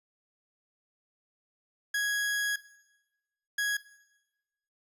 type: tone bursts at uneven times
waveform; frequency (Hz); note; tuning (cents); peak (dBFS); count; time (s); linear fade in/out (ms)
40% pulse; 1661.2; G#6; 0; -26; 2; 1.94-2.56 / 3.58-3.77; 5
effects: noise-tail reverb RT60 1.0 s tail -18 dB re dry + resampled to 32000 Hz